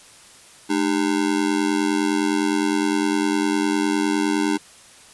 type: tone with amplitude modulation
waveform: square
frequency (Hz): 302.3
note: D#4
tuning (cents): -50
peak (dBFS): -15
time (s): 0.69-4.58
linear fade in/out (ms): 20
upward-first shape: sine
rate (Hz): 89.8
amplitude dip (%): 95
effects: white hiss -47 dBFS RMS until 5.13 s + resampled to 24000 Hz